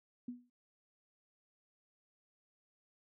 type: tone with exponential decay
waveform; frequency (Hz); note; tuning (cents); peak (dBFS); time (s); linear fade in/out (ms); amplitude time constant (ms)
sine; 244.9; B3; -14; -37; 0.28-0.5; 5; 46
effects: none

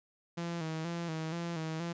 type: tone with vibrato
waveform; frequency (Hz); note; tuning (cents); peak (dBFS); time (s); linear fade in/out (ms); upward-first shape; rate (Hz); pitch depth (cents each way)
sawtooth; 164.81; E3; 0; -31; 0.37-1.93; 10; square; 2.1; 57
effects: resampled to 16000 Hz

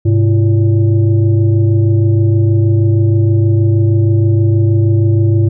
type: tone with frequency modulation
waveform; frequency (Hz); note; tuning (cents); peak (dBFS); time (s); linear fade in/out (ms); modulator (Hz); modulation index
sine; 103.83; G#2; 0; -7; 0.05-5.49; 10; 234; 0.72
effects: none

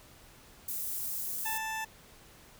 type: high-pass noise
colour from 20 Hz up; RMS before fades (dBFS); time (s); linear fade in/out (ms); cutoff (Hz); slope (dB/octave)
white; -36; 0.68-1.58; 5; 10000; 12
type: tone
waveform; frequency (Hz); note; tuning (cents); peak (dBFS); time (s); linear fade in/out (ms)
20% pulse; 881; A5; +2; -29; 1.45-1.85; 10
effects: pink hiss -56 dBFS RMS until 2.59 s

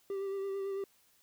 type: tone with vibrato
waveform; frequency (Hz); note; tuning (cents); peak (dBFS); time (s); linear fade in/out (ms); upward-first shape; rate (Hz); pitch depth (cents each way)
triangle; 392; G4; 0; -32; 0.1-0.84; 2; sine; 9; 23
effects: white hiss -68 dBFS RMS until 1.22 s

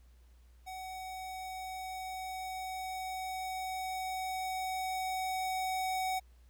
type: tone with level ramp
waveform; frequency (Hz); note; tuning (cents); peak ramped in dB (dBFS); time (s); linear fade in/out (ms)
square; 751; F#5; +26; -42 to -32; 0.66-6.2; 20
effects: added 60 Hz sine -57 dBFS peak until 6.49 s + pink hiss -72 dBFS RMS until 6.49 s

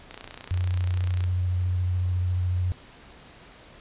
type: click train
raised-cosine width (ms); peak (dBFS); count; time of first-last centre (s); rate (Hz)
0.2; -21; 35; 0.11-1.24; 30.1
type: tone with vibrato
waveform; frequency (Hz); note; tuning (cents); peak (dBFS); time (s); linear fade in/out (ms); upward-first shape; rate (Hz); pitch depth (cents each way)
sine; 90.3; F#2; -42; -22; 0.51-2.72; 0; sine; 14; 19
effects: pink hiss -49 dBFS RMS until 3.8 s + resampled to 8000 Hz

